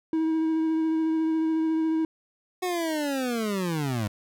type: tone with vibrato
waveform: triangle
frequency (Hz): 320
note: D#4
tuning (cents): +49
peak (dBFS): -20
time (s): 0.13-2.05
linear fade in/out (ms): 2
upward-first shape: triangle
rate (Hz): 14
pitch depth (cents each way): 17
type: linear sweep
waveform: 25% pulse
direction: down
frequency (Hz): 370 to 98.6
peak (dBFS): -22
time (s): 2.62-4.08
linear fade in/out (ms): 10
effects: none